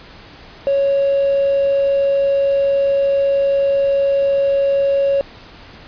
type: tone with hard clipping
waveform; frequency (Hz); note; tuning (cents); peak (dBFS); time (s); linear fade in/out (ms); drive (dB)
triangle; 554.4; C#5; 0; -13; 0.67-5.21; 0; 4
effects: pink hiss -40 dBFS RMS until 5.87 s + resampled to 11025 Hz